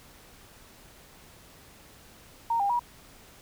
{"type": "tone with pitch steps", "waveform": "sine", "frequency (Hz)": [925, 802, 961], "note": ["A#5", "G5", "B5"], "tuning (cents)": [-14, 39, -48], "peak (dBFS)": -23, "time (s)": [2.5, 2.794], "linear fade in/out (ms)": 5, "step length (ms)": 98, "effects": ["pink hiss -53 dBFS RMS until 3.41 s"]}